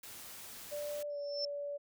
white noise, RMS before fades -49 dBFS, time 0.03-1.03 s, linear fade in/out 5 ms
sine tone with pitch glide, 587.3 to 574.9 Hz, D5 to D5, 0 to -37 cents, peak -37 dBFS, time 0.71-1.78 s, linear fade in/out 20 ms, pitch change -37 cents, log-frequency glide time 1.06-1.18 s
sine tone with exponential growth, 5340 Hz, E8, 22 cents sharp, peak -32 dBFS, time 1.1-1.45 s, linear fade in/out 2 ms, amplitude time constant 76 ms
effects none

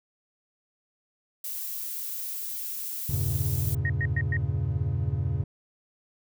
violet noise, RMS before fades -34 dBFS, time 1.44-3.75 s, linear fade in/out 5 ms
triangle chord, E diminished seventh, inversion none, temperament equal, 82.41 / 98 / 116.54 / 138.59 Hz, E2 / G2 / Bb2 / Db3, 0 / 0 / 0 / 0 cents, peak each -29 / -28 / -30 / -28 dBFS, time 3.09-5.44 s, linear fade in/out 5 ms
sine tone bursts, 1864.7 Hz, A#6, in tune, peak -27 dBFS, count 4, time 3.85-4.368 s, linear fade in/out 2 ms, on 47 ms, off 110 ms
effects none

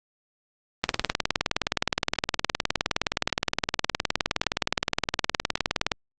click train, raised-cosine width 0.2 ms, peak -4 dBFS, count 99, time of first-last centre 0.84-5.918 s, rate 19.3 Hz, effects low-pass 7000 Hz 12 dB/octave + Opus 24 kbps

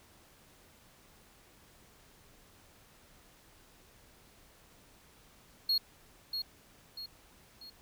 triangle tone with echo, 4300 Hz, C8, 47 cents sharp, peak -25 dBFS, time 5.69-5.78 s, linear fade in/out 5 ms, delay 640 ms, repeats 3, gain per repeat -7 dB, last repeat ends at 7.7 s, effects pink hiss -61 dBFS RMS until 7.81 s

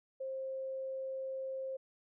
sine tone, 530 Hz, C5, 22 cents sharp, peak -37 dBFS, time 0.2-1.77 s, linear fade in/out 10 ms, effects none

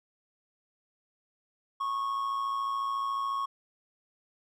triangle tone with amplitude modulation, 1100 Hz, C#6, 14 cents flat, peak -25 dBFS, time 1.8-3.46 s, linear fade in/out 10 ms, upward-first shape sine, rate 114 Hz, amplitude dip 45%, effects none

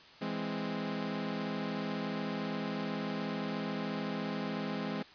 sawtooth chord, E augmented, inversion none, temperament equal, 164.81 / 207.7 / 261.6 Hz, E3 / G#3 / B#3, 0 / 0 / 0 cents, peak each -37 / -33 / -35 dBFS, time 0.21-5.03 s, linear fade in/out 10 ms, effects white hiss -55 dBFS RMS until 5.14 s + resampled to 11025 Hz

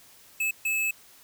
square tone bursts at uneven times, 2601 Hz, E7, 24 cents flat, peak -25 dBFS, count 2, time 0.4-0.51 / 0.65-0.91 s, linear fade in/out 5 ms, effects white hiss -54 dBFS RMS until 1.23 s

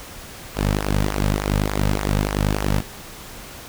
sawtooth tone with flanger, 50.6 Hz, G#1, 44 cents flat, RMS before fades -21 dBFS, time 0.54-2.83 s, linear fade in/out 50 ms, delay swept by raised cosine 0.24 to 2.94 ms, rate 3.4 Hz, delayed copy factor -0.65, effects pink hiss -38 dBFS RMS until 3.68 s

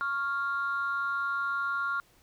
sine tone pair together, 1108.7 / 1396.9 Hz, C#6 / F6, 0 / 0 cents, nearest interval major third, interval 400 cents, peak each -32 / -28 dBFS, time 0.01-2 s, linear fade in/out 0 ms, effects tanh soft clip ceiling -23 dBFS + pink hiss -63 dBFS RMS until 2.22 s

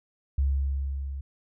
sine tone with level ramp, 68.6 Hz, C#2, 17 cents flat, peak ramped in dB -20 to -32 dBFS, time 0.38-1.21 s, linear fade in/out 5 ms, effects none

